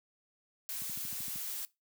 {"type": "noise", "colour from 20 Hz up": "blue", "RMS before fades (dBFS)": -39, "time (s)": [0.69, 1.65], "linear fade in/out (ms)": 0}
{"type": "click train", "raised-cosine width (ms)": 5, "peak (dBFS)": -34, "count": 8, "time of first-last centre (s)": [0.82, 1.358], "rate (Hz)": 13}
{"effects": ["noise-tail reverb RT60 0.2 s tail -20 dB re dry", "high-pass 150 Hz 12 dB/octave"]}